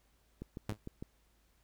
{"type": "click train", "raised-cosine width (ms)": 3, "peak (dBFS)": -29, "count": 5, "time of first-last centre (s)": [0.42, 1.025], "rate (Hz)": 6.61}
{"type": "tone with exponential decay", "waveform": "sawtooth", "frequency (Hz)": 105.7, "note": "G#2", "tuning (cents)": 31, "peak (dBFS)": -28, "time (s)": [0.69, 0.78], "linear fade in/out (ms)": 5, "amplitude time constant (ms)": 19}
{"effects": ["added 53 Hz sine -70 dBFS peak until 1.63 s", "pink hiss -73 dBFS RMS until 1.63 s"]}